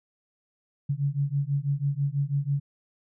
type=beating tone pair; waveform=sine; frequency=138.3 / 144.4 Hz; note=C#3 / D3; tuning=-4 / -29 cents; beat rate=6.1 Hz; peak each=-27 dBFS; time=0.89-2.6 s; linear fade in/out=10 ms; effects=none